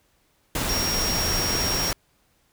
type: tone in noise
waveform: sine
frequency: 5588 Hz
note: F8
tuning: in tune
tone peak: -25 dBFS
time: 0.69-1.91 s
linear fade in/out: 2 ms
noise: pink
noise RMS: -26 dBFS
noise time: 0.55-1.93 s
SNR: -2 dB
effects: pink hiss -65 dBFS RMS until 2.52 s